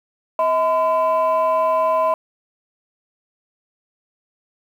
sine tone pair together, 640 / 1015.9 Hz, D#5 / B5, +49 / +49 cents, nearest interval minor sixth, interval 800 cents, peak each -16 dBFS, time 0.39-2.14 s, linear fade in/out 2 ms, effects tanh soft clip ceiling -11 dBFS + 8-bit

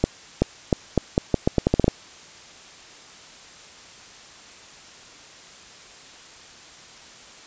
accelerating click train, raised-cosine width 2 ms, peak -3 dBFS, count 13, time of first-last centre 0.04-1.88 s, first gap 380 ms, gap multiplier 0.81, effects white hiss -45 dBFS RMS until 7.46 s + resampled to 16000 Hz

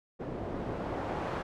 white noise with low-pass filter sweep, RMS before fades -36 dBFS, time 0.19-1.43 s, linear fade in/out 20 ms, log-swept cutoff 430 to 930 Hz, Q 0.86, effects none

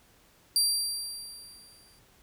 25% pulse tone with exponential decay, 4716 Hz, D8, 6 cents sharp, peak -16 dBFS, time 0.56-1.99 s, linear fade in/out 1 ms, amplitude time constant 310 ms, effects pink hiss -61 dBFS RMS until 2.22 s

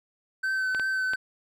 triangle tone with vibrato, 1533 Hz, G6, 39 cents flat, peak -23 dBFS, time 0.43-1.16 s, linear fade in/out 10 ms, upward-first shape triangle, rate 2.8 Hz, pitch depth 20 cents each way
clicks, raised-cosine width 0.3 ms, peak -18 dBFS, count 3, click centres 0.748 / 0.797 / 1.135 s
effects none

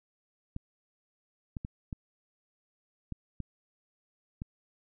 clicks, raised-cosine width 5 ms, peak -24 dBFS, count 7, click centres 0.564 / 1.568 / 1.649 / 1.928 / 3.123 / 3.403 / 4.419 s, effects none

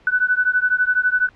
sine beating tone pair, 1488 / 1500 Hz, F#6 / F#6, +9 / +23 cents, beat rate 12 Hz, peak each -18 dBFS, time 0.07-1.29 s, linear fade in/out 2 ms, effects pink hiss -52 dBFS RMS until 1.35 s + low-pass 3000 Hz 12 dB/octave

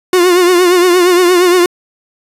45% pulse tone with vibrato, 357.7 Hz, F4, 41 cents sharp, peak -6 dBFS, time 0.13-1.66 s, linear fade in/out 2 ms, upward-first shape triangle, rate 8.6 Hz, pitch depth 75 cents each way, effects resampled to 32000 Hz

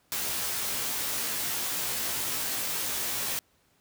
white noise with comb filter, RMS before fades -31 dBFS, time 0.12-3.39 s, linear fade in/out 0 ms, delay 17 ms, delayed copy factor +0.95, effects pink hiss -67 dBFS RMS until 3.8 s + high-pass 60 Hz 12 dB/octave

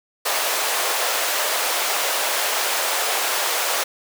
pink high-pass noise, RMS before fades -22 dBFS, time 0.25-3.84 s, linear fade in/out 10 ms, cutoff 520 Hz, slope 24 dB/octave, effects none

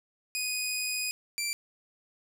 15% pulse tone pair in turn, 2489 / 2349 Hz, D#7 / D7, 0 / 0 cents, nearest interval minor second, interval 100 cents, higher first, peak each -23 dBFS, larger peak neither, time 0.35-1.11 / 1.38-1.53 s, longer first, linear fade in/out 0 ms, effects none

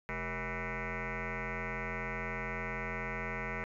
sine tone with frequency modulation, 984 Hz, B5, 7 cents flat, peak -34 dBFS, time 0.09-3.64 s, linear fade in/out 0 ms, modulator 171 Hz, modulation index 7.6, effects tanh soft clip ceiling -30 dBFS

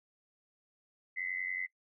sine tone with amplitude modulation, 2038 Hz, C7, 46 cents flat, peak -30 dBFS, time 1.16-1.67 s, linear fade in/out 20 ms, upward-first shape sine, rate 90.6 Hz, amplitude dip 85%, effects noise-tail reverb RT60 0.1 s tail -22 dB re dry

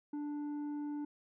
sine tone with tanh clipping, 293.7 Hz, D4, in tune, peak -38 dBFS, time 0.13-1.05 s, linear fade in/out 5 ms, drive 6 dB, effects none

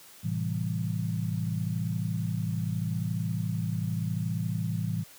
sine chord, A minor seventh, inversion none, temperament equal, 110 / 130.81 / 164.81 / 196 Hz, A2 / C3 / E3 / G3, 0 / 0 / 0 / 0 cents, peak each -31 / -36 / -31 / -37 dBFS, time 0.23-5.04 s, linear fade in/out 20 ms, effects white hiss -52 dBFS RMS until 5.18 s + high-pass 60 Hz 12 dB/octave

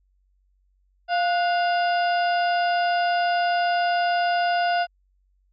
harmonic tone with a mistuned harmonic, 698.5 Hz, F5, in tune, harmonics 1 / 2 / 3 / 4 / 5 / 6 / 7, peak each -20 / -27 / -40 / -33 / -42 / -47 / -37 dBFS, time 1.08-4.87 s, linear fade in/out 50 ms, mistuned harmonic 2, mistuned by +81 cents, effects added 47 Hz sine -62 dBFS peak until 5.52 s

